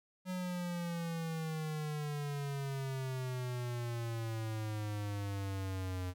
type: exponential sweep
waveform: square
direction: down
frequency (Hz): 185 to 90.2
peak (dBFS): -37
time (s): 0.25-6.14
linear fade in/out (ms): 50
effects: none